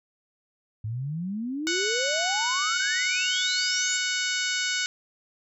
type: exponential sweep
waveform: sine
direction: up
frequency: 103.83 to 7459 Hz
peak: -28 dBFS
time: 0.84-3.97 s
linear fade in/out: 5 ms
type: harmonic tone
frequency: 740 Hz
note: F#5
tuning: in tune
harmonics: 2 / 3 / 4 / 5 / 6 / 7 / 8 / 9 / 10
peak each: -30 / -32 / -33 / -34 / -35 / -35 / -36 / -37 / -37 dBFS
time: 1.67-4.86 s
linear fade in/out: 0 ms
effects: none

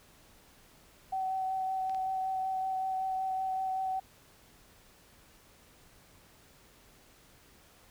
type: tone with vibrato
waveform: sine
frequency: 759 Hz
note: F#5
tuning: 44 cents sharp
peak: -30 dBFS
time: 1.12-4 s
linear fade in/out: 10 ms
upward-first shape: sine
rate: 5.3 Hz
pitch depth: 12 cents each way
type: clicks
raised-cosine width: 0.2 ms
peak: -32 dBFS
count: 2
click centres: 1.896 / 1.947 s
effects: pink hiss -60 dBFS RMS until 7.9 s

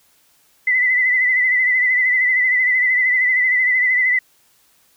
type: tone with vibrato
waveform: sine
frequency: 2008 Hz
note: B6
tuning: 28 cents sharp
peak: -13 dBFS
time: 0.67-4.19 s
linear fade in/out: 5 ms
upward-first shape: sine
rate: 13 Hz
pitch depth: 47 cents each way
effects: white hiss -57 dBFS RMS until 4.96 s

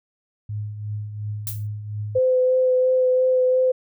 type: tone with tremolo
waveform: sine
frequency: 105.1 Hz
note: G#2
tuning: 21 cents sharp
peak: -24 dBFS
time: 0.49-2.19 s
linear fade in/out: 5 ms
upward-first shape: triangle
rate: 2.8 Hz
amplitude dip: 60%
type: noise with exponential decay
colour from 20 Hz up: violet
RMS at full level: -25 dBFS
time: 1.47-1.67 s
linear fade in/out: 1 ms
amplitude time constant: 43 ms
type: tone with vibrato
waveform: sine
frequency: 511 Hz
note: C5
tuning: 41 cents flat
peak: -15 dBFS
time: 2.15-3.72 s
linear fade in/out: 10 ms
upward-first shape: sine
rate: 2.9 Hz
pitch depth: 12 cents each way
effects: none

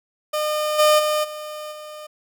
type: tone with level steps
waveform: 30% pulse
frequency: 607 Hz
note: D#5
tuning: 43 cents flat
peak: -18 / -10 / -16 / -28 / -32 dBFS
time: 0.33-2.07 s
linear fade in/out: 10 ms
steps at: 0.78 / 0.98 / 1.23 / 1.71 s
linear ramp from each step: 20 ms
effects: none

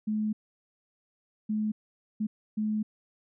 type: tone bursts at uneven times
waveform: sine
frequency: 214.2 Hz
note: A3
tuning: 46 cents flat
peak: -26 dBFS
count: 4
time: 0.07-0.33 / 1.49-1.72 / 2.2-2.27 / 2.57-2.83 s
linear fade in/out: 10 ms
effects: none

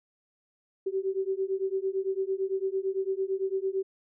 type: beating tone pair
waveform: sine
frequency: 380 / 388.9 Hz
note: F#4 / G4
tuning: +46 / -14 cents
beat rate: 8.9 Hz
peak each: -30 dBFS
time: 0.86-3.83 s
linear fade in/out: 10 ms
effects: none

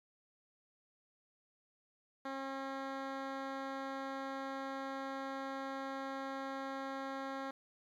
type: tone with low-pass filter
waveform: 10% pulse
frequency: 270 Hz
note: C#4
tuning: 45 cents flat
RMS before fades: -42 dBFS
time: 2.25-7.51 s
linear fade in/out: 5 ms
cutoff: 3200 Hz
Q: 0.53
effects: 11-bit

